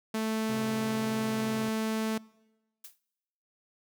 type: tone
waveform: sawtooth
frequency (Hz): 220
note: A3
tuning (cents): 0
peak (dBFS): -25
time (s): 0.14-2.18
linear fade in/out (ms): 5
type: tone with vibrato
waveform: sawtooth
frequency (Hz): 130.81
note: C3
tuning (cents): 0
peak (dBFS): -34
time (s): 0.49-1.69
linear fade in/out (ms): 5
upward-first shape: triangle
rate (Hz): 19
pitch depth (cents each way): 160
type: noise with exponential decay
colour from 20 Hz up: blue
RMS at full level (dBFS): -41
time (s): 2.84-2.99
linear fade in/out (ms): 5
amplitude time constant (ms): 32
effects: noise-tail reverb RT60 1.0 s tail -24 dB re dry